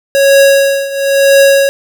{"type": "tone with tremolo", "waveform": "square", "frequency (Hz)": 552, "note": "C#5", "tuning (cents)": -7, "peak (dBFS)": -3, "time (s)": [0.15, 1.69], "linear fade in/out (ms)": 0, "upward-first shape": "triangle", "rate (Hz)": 1, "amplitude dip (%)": 85, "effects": []}